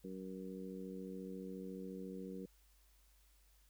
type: harmonic tone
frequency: 94.2 Hz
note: F#2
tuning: 32 cents sharp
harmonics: 2 / 3 / 4 / 5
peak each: -47 / -51 / -52 / -51 dBFS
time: 0.04-2.46 s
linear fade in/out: 5 ms
effects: added 50 Hz sine -67 dBFS peak until 3.69 s + white hiss -73 dBFS RMS until 3.69 s